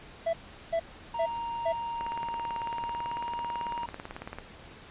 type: tone bursts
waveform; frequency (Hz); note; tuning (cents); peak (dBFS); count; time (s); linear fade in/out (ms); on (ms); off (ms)
triangle; 664; E5; +12; -23; 4; 0.26-1.726; 10; 74; 390
type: tone with pitch glide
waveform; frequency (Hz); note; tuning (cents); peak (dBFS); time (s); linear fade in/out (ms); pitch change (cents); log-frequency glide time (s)
triangle; 932.3 to 942.6; A#5 to A#5; 0 to +19; -30; 1.14-3.86; 5; +19; 2.62-3.16
type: click train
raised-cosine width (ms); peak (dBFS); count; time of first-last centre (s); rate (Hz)
0.5; -23; 44; 2.01-4.386; 18.1
effects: pink hiss -49 dBFS RMS until 4.9 s + resampled to 8000 Hz